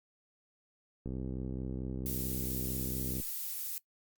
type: click train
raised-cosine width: 3 ms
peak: -26 dBFS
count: 139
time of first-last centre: 1.06-3.2 s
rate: 64.5 Hz
type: noise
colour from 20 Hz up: violet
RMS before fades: -38 dBFS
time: 2.06-3.78 s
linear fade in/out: 0 ms
effects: noise-tail reverb RT60 0.1 s tail -20 dB re dry + Opus 48 kbps